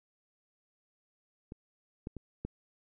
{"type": "clicks", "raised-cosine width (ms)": 3, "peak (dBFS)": [-30, -25, -29, -23], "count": 4, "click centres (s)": [1.521, 2.071, 2.167, 2.45], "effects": []}